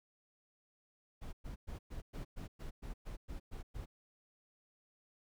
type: noise bursts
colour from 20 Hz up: brown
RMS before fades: -44 dBFS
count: 12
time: 1.21-3.86 s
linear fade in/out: 20 ms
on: 120 ms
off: 110 ms
effects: none